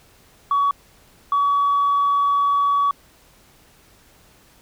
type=tone pair in turn; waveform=sine; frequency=1129 / 1134.1 Hz; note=C#6 / C#6; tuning=+31 / +39 cents; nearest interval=unison; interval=8 cents; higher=second; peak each=-14 dBFS; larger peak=neither; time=0.51-0.71 / 1.32-2.91 s; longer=second; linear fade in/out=2 ms; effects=tanh soft clip ceiling -12 dBFS + pink hiss -53 dBFS RMS until 4.61 s